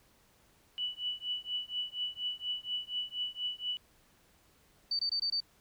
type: tone with tremolo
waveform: sine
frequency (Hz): 2960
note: F#7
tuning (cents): 0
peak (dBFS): -30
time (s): 0.78-3.77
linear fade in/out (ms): 0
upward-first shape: triangle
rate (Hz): 4.2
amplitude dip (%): 100
type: tone bursts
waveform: sine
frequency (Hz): 4589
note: D8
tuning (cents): -41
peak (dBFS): -29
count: 5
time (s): 4.91-5.404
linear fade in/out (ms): 5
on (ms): 82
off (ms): 21
effects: pink hiss -66 dBFS RMS until 5.6 s